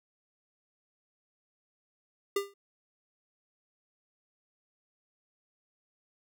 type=tone with exponential decay; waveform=square; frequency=400 Hz; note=G4; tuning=35 cents sharp; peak=-25 dBFS; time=2.36-2.54 s; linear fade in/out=5 ms; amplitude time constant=39 ms; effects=none